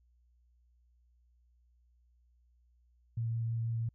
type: tone with vibrato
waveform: sine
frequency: 114.8 Hz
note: A#2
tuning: 26 cents flat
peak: -31 dBFS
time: 3.17-3.89 s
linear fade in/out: 5 ms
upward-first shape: sine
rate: 6.1 Hz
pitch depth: 9 cents each way
effects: added 60 Hz sine -65 dBFS peak until 3.94 s